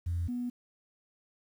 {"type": "tone pair in turn", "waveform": "sine", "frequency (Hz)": [85.9, 244.5], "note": ["F2", "B3"], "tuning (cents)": [-28, -17], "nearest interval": "octave + tritone", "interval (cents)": 1811, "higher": "second", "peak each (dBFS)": [-28, -31], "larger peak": "first", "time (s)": [[0.06, 0.28], [0.28, 0.5]], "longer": "neither", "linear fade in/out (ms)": 10, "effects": ["tanh soft clip ceiling -25 dBFS", "10-bit"]}